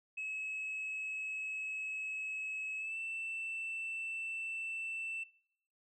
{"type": "tone with pitch glide", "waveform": "sine", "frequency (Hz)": [2576, 2667], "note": ["E7", "E7"], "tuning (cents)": [-41, 20], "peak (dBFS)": -36, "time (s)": [0.17, 5.24], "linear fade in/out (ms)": 10, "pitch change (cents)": 61, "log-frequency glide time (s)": [2.78, 2.97], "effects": ["noise-tail reverb RT60 0.8 s tail -24 dB re dry", "tanh soft clip ceiling -35 dBFS"]}